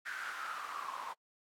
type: noise with band-pass filter sweep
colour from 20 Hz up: white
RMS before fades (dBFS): -42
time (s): 0.05-1.14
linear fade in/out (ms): 20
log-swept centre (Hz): 1600 to 970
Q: 7.9
effects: noise-tail reverb RT60 0.1 s tail -26 dB re dry + AAC 64 kbps